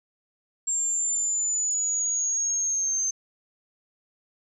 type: exponential sweep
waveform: sine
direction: down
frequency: 7430 to 6260 Hz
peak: -23 dBFS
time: 0.67-3.11 s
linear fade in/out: 10 ms
effects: none